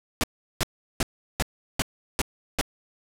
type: noise bursts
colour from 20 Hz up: pink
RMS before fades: -23 dBFS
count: 7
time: 0.21-2.612 s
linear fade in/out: 0 ms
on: 26 ms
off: 370 ms
effects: low-pass 12000 Hz 12 dB/octave